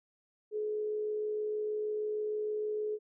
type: tone with amplitude modulation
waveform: sine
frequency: 425 Hz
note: G#4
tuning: 40 cents sharp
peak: -30 dBFS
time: 0.51-2.99 s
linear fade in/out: 50 ms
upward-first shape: sine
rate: 66.4 Hz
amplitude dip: 30%
effects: none